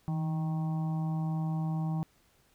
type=harmonic tone with a mistuned harmonic; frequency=156.3 Hz; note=D#3; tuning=8 cents sharp; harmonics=1 / 2 / 4 / 5 / 6 / 7; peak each=-29 / -43 / -51 / -44 / -51 / -52 dBFS; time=0.08-2.03 s; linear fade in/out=0 ms; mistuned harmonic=1; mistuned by=+48 cents; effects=pink hiss -67 dBFS RMS until 2.54 s